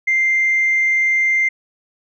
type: tone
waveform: sine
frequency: 2093 Hz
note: C7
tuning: in tune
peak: -12 dBFS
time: 0.07-1.49 s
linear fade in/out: 10 ms
effects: tanh soft clip ceiling -9 dBFS